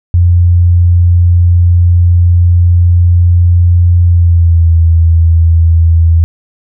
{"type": "tone with pitch glide", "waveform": "sine", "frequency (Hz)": [87.31, 82.65], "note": ["F2", "E2"], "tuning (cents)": [0, 5], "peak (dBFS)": -3, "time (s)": [0.14, 6.24], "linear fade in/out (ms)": 0, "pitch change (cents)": -95, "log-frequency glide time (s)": [4.02, 4.73], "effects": []}